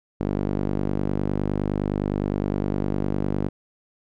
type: tone with band-pass filter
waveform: sawtooth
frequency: 49.77 Hz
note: G1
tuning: 27 cents sharp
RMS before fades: -25 dBFS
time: 0.2-3.49 s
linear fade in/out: 10 ms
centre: 280 Hz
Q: 1
effects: none